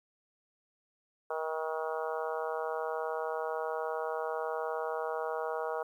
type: harmonic tone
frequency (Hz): 158.8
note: D#3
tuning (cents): +36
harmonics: 3 / 4 / 5 / 6 / 7 / 8 / 9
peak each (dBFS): -36 / -38 / -40 / -42 / -43 / -44 / -45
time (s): 1.3-5.83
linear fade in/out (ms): 5
effects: 11-bit